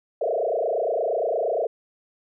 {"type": "tone with frequency modulation", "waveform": "sine", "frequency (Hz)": 558, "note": "C#5", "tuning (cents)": 11, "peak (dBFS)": -21, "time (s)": [0.21, 1.67], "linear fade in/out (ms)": 5, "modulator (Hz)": 28.6, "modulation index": 4.5, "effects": []}